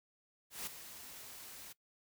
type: noise with ADSR envelope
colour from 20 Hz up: white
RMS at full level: -40 dBFS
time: 0.5-1.73 s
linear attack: 170 ms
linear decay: 5 ms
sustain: -11 dB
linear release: 11 ms
effects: noise-tail reverb RT60 0.1 s tail -19 dB re dry